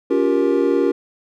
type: chord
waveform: triangle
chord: G half-diminished seventh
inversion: second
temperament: just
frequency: 282.2 / 352.8 / 392 / 470.4 Hz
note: Db4 / F4 / G4 / Bb4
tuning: +31 / +18 / 0 / +16 cents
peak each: -18 dBFS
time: 0.1-0.92 s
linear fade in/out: 10 ms
effects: none